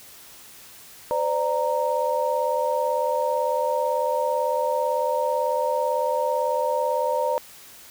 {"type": "tone cluster", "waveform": "sine", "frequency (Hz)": [512, 590, 930], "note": ["C5", "D5", "A#5"], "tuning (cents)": [-38, 8, -4], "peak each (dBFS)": -25, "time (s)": [1.11, 7.38], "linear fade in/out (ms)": 0, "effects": ["white hiss -46 dBFS RMS until 7.9 s"]}